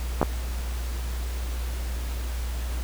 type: clicks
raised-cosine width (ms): 1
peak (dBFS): -6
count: 2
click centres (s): 0.215 / 0.229
effects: added 60 Hz sine -27 dBFS peak until 2.83 s + pink hiss -40 dBFS RMS until 2.83 s